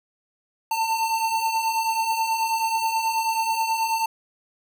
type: beating tone pair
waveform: square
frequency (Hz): 890 / 899.3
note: A5 / A5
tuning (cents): +20 / +38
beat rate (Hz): 9.3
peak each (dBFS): -30 / -23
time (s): 0.71-4.06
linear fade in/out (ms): 5
effects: none